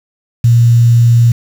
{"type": "tone with quantisation", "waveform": "sine", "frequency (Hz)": 118.1, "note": "A#2", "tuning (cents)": 23, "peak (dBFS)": -4, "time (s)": [0.44, 1.32], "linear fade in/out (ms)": 5, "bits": 5, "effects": []}